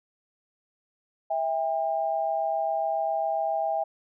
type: tone pair together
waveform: sine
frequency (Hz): 653.7 / 801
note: E5 / G5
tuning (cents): -15 / +37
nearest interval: major third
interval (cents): 352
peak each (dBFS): -27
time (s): 1.3-3.84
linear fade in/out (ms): 10
effects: none